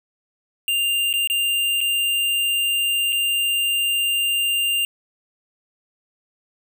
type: tone with dropouts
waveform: square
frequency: 2794 Hz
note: F7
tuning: in tune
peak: -19 dBFS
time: 0.68-4.85 s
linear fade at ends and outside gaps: 1 ms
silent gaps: 1.129-1.138 / 1.274-1.299 / 1.806-1.812 / 3.123-3.127 s
effects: none